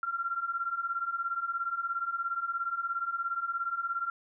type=beating tone pair; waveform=sine; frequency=1362 / 1379 Hz; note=F6 / F6; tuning=-44 / -22 cents; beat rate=17 Hz; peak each=-35 / -32 dBFS; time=0.03-4.1 s; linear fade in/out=2 ms; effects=none

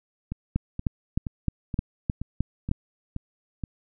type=two click trains; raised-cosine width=5 ms; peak=-18 / -11 dBFS; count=8 / 8; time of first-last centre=0.32-3.638 / 0.56-2.714 s; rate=2.11 / 3.25 Hz; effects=none

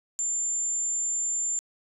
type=tone; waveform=sine; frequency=7230 Hz; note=A8; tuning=46 cents sharp; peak=-23 dBFS; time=0.19-1.59 s; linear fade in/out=0 ms; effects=tanh soft clip ceiling -24 dBFS + 10-bit

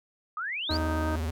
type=exponential sweep; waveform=sine; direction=up; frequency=1200 to 4922 Hz; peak=-30 dBFS; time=0.37-0.77 s; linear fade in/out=2 ms
type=harmonic tone; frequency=311.5 Hz; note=D#4; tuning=2 cents sharp; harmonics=1 / 2 / 3 / 4 / 5; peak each=-32 / -35 / -37 / -38 / -39 dBFS; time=0.69-1.16 s; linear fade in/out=5 ms
type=tone with vibrato; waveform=square; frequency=80.3 Hz; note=E2; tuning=45 cents flat; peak=-29 dBFS; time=0.7-1.31 s; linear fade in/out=10 ms; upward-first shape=sine; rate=19 Hz; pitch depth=110 cents each way
effects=none

